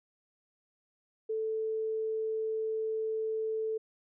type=tone; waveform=sine; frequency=440 Hz; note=A4; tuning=in tune; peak=-30 dBFS; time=1.29-3.78 s; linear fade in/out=10 ms; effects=none